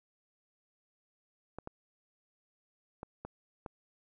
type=clicks; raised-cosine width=1 ms; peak=-27 dBFS; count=5; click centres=1.586 / 1.674 / 3.031 / 3.25 / 3.662 s; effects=none